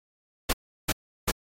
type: noise bursts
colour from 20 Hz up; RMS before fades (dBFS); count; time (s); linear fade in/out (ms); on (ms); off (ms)
pink; -23; 3; 0.49-1.316; 10; 42; 350
effects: MP3 64 kbps